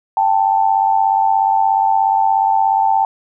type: tone pair together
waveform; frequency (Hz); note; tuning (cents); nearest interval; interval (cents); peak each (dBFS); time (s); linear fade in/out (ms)
sine; 786 / 882.9; G5 / A5; +4 / +6; major second; 202; -14; 0.17-3.05; 2
effects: none